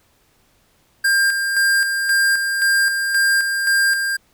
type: tone with tremolo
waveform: square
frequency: 1599 Hz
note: G6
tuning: 34 cents sharp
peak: -14 dBFS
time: 1.04-4.17 s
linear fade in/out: 10 ms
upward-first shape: square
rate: 1.9 Hz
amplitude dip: 45%
effects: pink hiss -59 dBFS RMS until 4.33 s